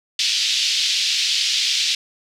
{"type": "band-pass noise", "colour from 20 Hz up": "white", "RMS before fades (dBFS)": -20, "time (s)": [0.19, 1.95], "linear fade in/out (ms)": 2, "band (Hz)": [2800, 5000], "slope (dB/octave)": 24, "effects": []}